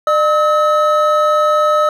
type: tone pair together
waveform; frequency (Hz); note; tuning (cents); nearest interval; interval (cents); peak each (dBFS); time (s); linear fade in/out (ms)
triangle; 604 / 1284; D5 / E6; +48 / -46; octave + minor second; 1306; -11; 0.07-1.89; 2
effects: none